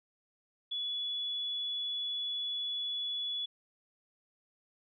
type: tone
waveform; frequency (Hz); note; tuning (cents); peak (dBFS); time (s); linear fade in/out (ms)
sine; 3412; G#7; +46; -33; 0.71-3.46; 10
effects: none